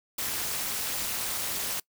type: noise with amplitude modulation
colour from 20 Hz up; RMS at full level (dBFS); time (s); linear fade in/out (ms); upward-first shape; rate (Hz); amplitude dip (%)
white; -28; 0.18-1.8; 5; sine; 229; 80
effects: noise-tail reverb RT60 0.1 s tail -23 dB re dry